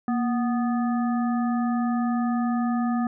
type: harmonic tone with a mistuned harmonic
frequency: 246.9 Hz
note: B3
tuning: in tune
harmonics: 1 / 3 / 5 / 7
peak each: -22 / -31 / -34 / -42 dBFS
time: 0.08-3.07 s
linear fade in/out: 2 ms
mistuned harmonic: 1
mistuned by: -80 cents
effects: none